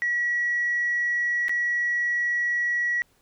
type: tone with dropouts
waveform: sine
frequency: 1926 Hz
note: B6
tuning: 44 cents flat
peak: -21 dBFS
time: 0.02-3.02 s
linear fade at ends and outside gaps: 0 ms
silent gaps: 1.483-1.494 s
effects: tanh soft clip ceiling -17 dBFS + pink hiss -64 dBFS RMS until 3.21 s